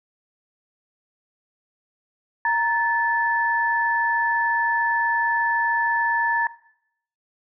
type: tone pair together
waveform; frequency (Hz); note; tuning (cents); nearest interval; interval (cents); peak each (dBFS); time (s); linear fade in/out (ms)
sine; 932.3 / 1745.8; A#5 / A6; 0 / -14; major seventh; 1086; -21; 2.45-6.47; 2
effects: noise-tail reverb RT60 0.7 s tail -18 dB re dry